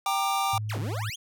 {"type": "chord", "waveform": "square", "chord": "G minor", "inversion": "none", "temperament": "equal with one note detuned", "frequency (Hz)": [784, 932.3, 1193.8], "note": ["G5", "Bb5", "D6"], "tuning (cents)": [0, 0, 28], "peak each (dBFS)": [-28, -33, -29], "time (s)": [0.06, 0.58], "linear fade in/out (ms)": 2}
{"type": "tone", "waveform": "sine", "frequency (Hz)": 106.9, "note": "A2", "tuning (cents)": -49, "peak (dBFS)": -29, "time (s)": [0.53, 1.1], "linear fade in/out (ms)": 5}
{"type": "exponential two-way sweep", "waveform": "25% pulse", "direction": "down then up", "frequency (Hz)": [3471, 123.47, 3471], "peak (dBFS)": -30, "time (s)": [0.69, 1.16], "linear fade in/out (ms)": 10, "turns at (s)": 0.79}
{"effects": []}